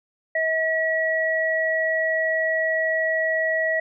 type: tone pair together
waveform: sine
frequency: 641.4 / 1926 Hz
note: E5 / B6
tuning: -48 / -44 cents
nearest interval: octave + perfect fifth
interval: 1904 cents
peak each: -23 / -22 dBFS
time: 0.35-3.8 s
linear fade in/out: 5 ms
effects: none